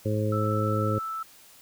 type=harmonic tone; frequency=106.6 Hz; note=G#2; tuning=46 cents sharp; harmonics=1 / 2 / 3 / 4 / 5; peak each=-26 / -32 / -33 / -33 / -31 dBFS; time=0.05-0.99 s; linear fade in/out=10 ms
type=tone; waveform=sine; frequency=1318.5 Hz; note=E6; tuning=in tune; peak=-30 dBFS; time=0.32-1.23 s; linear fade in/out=5 ms
effects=white hiss -53 dBFS RMS until 1.61 s